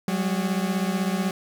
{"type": "beating tone pair", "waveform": "40% pulse", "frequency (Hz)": [185, 201], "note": ["F#3", "G3"], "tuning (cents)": [0, 44], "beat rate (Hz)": 16, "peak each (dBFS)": [-24, -26], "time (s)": [0.08, 1.31], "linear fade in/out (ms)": 2, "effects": []}